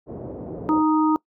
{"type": "low-pass noise", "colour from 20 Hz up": "white", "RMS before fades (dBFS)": -33, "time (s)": [0.06, 0.83], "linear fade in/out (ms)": 50, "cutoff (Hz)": 540, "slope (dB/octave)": 24}
{"type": "harmonic tone", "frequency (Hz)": 311.1, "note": "D#4", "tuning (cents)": 0, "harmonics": [1, 3, 4], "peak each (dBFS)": [-17, -23, -26], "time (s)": [0.69, 1.16], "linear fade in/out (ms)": 0}
{"effects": ["noise-tail reverb RT60 0.1 s tail -23 dB re dry", "high-pass 80 Hz 12 dB/octave"]}